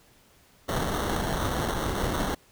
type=noise with sample-and-hold; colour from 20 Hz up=pink; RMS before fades=-28 dBFS; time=0.68-2.35 s; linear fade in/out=10 ms; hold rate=2450 Hz; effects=pink hiss -59 dBFS RMS until 2.51 s